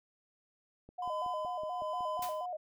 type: click train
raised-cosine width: 2 ms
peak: -39 dBFS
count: 8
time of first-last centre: 0.89-2.194 s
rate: 5.37 Hz
type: tone with vibrato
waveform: sine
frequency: 669 Hz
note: E5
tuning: 25 cents sharp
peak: -36 dBFS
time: 0.98-2.57 s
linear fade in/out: 10 ms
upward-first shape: square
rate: 4.2 Hz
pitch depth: 130 cents each way
type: tone with tremolo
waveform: triangle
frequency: 1012 Hz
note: B5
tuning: 42 cents sharp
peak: -33 dBFS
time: 1.02-2.46 s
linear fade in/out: 5 ms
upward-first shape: triangle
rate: 1.2 Hz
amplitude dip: 60%
type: noise with exponential decay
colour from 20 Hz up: white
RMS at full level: -39 dBFS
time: 2.22-2.45 s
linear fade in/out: 5 ms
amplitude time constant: 48 ms
effects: none